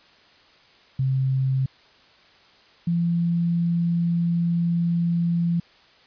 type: tone pair in turn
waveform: sine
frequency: 132.6 / 170.45 Hz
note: C3 / F3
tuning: +23 / -42 cents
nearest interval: major third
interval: 435 cents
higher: second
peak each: -19 dBFS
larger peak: neither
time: 0.99-1.66 / 2.87-5.6 s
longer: second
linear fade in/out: 5 ms
effects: white hiss -54 dBFS RMS until 6.06 s + resampled to 11025 Hz